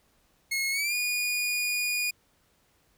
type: tone with pitch glide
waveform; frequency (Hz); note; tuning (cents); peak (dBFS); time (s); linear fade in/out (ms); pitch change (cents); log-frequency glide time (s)
sawtooth; 2169 to 2449; C#7 to D#7; -38 to -28; -23; 0.51-2.11; 10; +210; 0.71-0.95
effects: pink hiss -67 dBFS RMS until 2.97 s